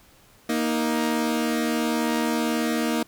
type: tone pair together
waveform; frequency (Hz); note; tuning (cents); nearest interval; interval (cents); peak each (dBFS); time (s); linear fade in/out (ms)
sawtooth; 234.6 / 313.1; A#3 / D#4; +11 / +11; perfect fourth; 500; -20 / -22; 0.49-3.03; 5
effects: pink hiss -55 dBFS RMS until 3.07 s